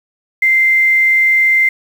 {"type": "tone with quantisation", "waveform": "sine", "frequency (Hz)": 2087, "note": "C7", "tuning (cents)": -5, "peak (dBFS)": -8, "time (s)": [0.42, 1.69], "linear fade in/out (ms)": 5, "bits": 6, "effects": []}